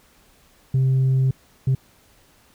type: tone bursts at uneven times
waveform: sine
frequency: 131.8 Hz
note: C3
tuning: 13 cents sharp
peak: -13 dBFS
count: 2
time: 0.74-1.31 / 1.67-1.75 s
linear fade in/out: 5 ms
effects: tanh soft clip ceiling -14 dBFS + pink hiss -56 dBFS RMS until 2.54 s